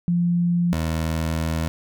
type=tone pair in turn; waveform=sine / 20% pulse; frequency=173.6 / 80.64 Hz; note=F3 / E2; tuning=-10 / -38 cents; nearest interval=octave + minor second; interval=1328 cents; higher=first; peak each=-17 dBFS; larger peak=neither; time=0.08-0.73 / 0.73-1.68 s; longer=second; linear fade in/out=0 ms; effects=none